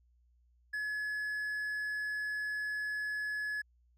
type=tone; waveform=triangle; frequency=1700 Hz; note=G#6; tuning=40 cents sharp; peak=-32 dBFS; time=0.73-3.62 s; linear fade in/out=10 ms; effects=added 60 Hz sine -65 dBFS peak until 3.97 s